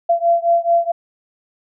sine beating tone pair, 680 / 684.6 Hz, F5 / F5, -46 / -35 cents, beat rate 4.6 Hz, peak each -15 / -16 dBFS, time 0.09-0.92 s, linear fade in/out 10 ms, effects none

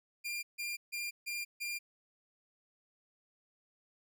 sawtooth tone bursts, 2397 Hz, D7, 35 cents sharp, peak -33 dBFS, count 5, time 0.24-1.79 s, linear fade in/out 20 ms, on 190 ms, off 150 ms, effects none

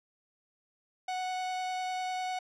45% pulse tone with vibrato, 739 Hz, F#5, 2 cents flat, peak -32 dBFS, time 1.08-2.39 s, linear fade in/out 5 ms, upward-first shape triangle, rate 10 Hz, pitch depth 8 cents each way, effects low-pass 6000 Hz 12 dB/octave

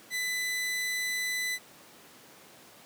sawtooth tone, 2000 Hz, B6, 21 cents sharp, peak -26 dBFS, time 0.1-1.59 s, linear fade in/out 50 ms, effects pink hiss -53 dBFS RMS until 2.85 s + high-pass 200 Hz 12 dB/octave

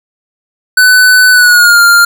square tone with pitch glide, 1500 to 1399.5 Hz, F#6 to F6, +23 to +3 cents, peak -3 dBFS, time 0.77-2.05 s, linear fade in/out 5 ms, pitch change -120 cents, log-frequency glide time 1.32-1.81 s, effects none

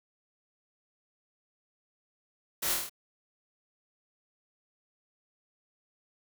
white noise with echo, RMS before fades -32 dBFS, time 2.62-2.74 s, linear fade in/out 10 ms, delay 26 ms, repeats 6, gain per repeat -2 dB, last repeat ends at 2.896 s, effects none

